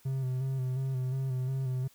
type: tone with vibrato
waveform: triangle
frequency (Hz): 130.81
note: C3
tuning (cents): 0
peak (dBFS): -27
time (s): 0.05-1.88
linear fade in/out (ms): 10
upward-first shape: square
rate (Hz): 2.8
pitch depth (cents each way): 35
effects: white hiss -62 dBFS RMS until 1.94 s